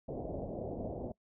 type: low-pass noise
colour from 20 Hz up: white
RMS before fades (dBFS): -40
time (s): 0.08-1.12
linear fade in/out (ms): 5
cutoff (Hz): 680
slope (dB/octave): 48
effects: noise-tail reverb RT60 0.1 s tail -23 dB re dry